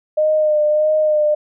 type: tone with vibrato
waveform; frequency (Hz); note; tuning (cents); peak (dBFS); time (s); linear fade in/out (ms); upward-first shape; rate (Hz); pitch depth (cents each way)
sine; 610; D#5; -34; -12; 0.17-1.35; 10; sine; 1.6; 26
effects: none